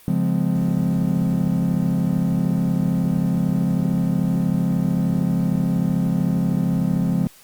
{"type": "chord", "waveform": "triangle", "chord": "Db major seventh", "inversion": "none", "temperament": "equal with one note detuned", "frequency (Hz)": [138.59, 174.61, 207.7, 257], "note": ["Db3", "F3", "Ab3", "C4"], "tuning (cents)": [0, 0, 0, -31], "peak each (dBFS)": [-23, -18, -22, -24], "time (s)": [0.08, 7.27], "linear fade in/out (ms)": 0, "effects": ["white hiss -49 dBFS RMS until 7.43 s", "Opus 32 kbps"]}